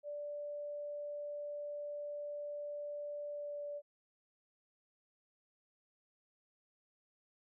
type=tone with pitch glide; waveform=sine; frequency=585 to 581.3 Hz; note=D5 to D5; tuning=-7 to -18 cents; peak=-40 dBFS; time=0.03-3.82 s; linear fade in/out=50 ms; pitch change=-11 cents; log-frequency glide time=3.3-3.63 s; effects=none